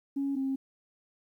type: tone pair in turn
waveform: sine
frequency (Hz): 277.2 / 268.5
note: C#4 / C4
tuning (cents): 0 / +45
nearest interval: minor second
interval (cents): 55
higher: first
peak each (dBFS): -27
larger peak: neither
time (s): 0.16-0.36 / 0.36-0.56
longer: neither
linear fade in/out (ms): 10
effects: tanh soft clip ceiling -23 dBFS + 11-bit